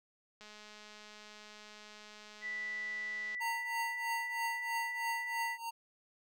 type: click train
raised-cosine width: 0.2 ms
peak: -36 dBFS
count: 621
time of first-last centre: 0.41-3.348 s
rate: 211 Hz
type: tone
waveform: sine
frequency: 1971 Hz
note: B6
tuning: 4 cents flat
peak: -37 dBFS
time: 2.41-5.58 s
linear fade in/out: 50 ms
type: tone with tremolo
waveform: square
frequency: 922 Hz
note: A#5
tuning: 19 cents flat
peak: -34 dBFS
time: 3.4-5.71 s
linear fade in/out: 20 ms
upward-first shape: triangle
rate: 3.1 Hz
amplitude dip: 90%
effects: none